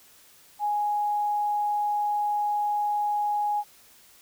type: tone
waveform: sine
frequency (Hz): 830.6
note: G#5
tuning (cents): 0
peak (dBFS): -23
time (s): 0.59-3.64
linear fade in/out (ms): 50
effects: white hiss -55 dBFS RMS until 4.21 s